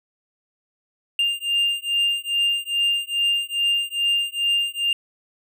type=beating tone pair; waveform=triangle; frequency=2800 / 2802.4 Hz; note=F7 / F7; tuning=+4 / +5 cents; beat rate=2.4 Hz; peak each=-21 dBFS; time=1.19-4.93 s; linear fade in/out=2 ms; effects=none